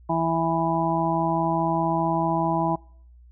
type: harmonic tone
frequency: 164.81 Hz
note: E3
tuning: in tune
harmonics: 1 / 2 / 4 / 5 / 6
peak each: -27 / -27 / -27 / -27 / -27 dBFS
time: 0.09-2.76 s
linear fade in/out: 10 ms
effects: noise-tail reverb RT60 0.6 s tail -26 dB re dry + added 60 Hz sine -47 dBFS peak until 3.31 s